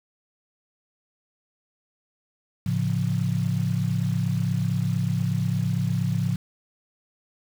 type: chord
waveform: sine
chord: A augmented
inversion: none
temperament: equal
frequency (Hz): 110 / 138.59 / 174.61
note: A2 / C#3 / E#3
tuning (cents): 0 / 0 / 0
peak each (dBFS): -26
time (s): 2.66-6.36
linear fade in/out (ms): 5
effects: 7-bit